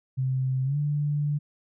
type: tone with pitch glide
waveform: sine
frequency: 130.81 to 146.83 Hz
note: C3 to D3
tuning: 0 to 0 cents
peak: -23 dBFS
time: 0.17-1.39 s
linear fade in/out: 20 ms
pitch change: +200 cents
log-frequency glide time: 0.64-0.77 s
effects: none